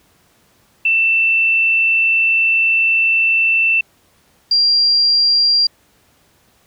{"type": "tone pair in turn", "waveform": "sine", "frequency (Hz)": [2672, 4761], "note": ["E7", "D8"], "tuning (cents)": [23, 23], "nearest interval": "minor seventh", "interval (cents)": 1000, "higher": "second", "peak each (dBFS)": [-11, -10], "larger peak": "second", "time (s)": [[0.85, 3.81], [4.51, 5.67]], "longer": "first", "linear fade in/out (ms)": 5, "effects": ["pink hiss -55 dBFS RMS until 6.66 s", "high-pass 60 Hz 12 dB/octave"]}